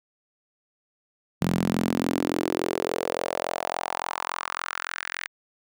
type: tone with high-pass filter sweep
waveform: sawtooth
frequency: 43.52 Hz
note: F1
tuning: 5 cents flat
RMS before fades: -28 dBFS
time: 1.41-5.28 s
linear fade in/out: 10 ms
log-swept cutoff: 170 to 1900 Hz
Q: 3.1
effects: none